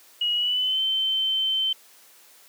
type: tone with pitch glide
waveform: sine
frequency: 2900 to 3090 Hz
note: F#7 to G7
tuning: -35 to -26 cents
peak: -21 dBFS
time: 0.21-1.73 s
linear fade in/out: 5 ms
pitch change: +109 cents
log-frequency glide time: 0.34-0.81 s
effects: white hiss -53 dBFS RMS until 2.48 s + high-pass 300 Hz 12 dB/octave